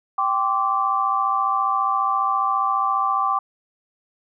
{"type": "chord", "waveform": "sine", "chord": "G suspended fourth", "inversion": "none", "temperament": "equal with one note detuned", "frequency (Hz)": [784, 1046.5, 1161.2], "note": ["G5", "C6", "D6"], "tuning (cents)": [0, 0, -20], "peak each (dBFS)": [-24, -25, -20], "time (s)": [0.18, 3.39], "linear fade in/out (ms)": 5, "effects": []}